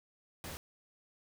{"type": "noise", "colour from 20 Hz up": "pink", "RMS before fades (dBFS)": -44, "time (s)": [0.44, 0.57], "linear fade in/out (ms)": 0, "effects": []}